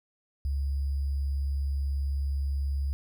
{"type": "tone with sample-and-hold", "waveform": "sine", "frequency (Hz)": 69.3, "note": "C#2", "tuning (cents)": 0, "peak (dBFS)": -26, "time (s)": [0.45, 2.93], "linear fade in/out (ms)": 0, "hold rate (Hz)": 4900, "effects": []}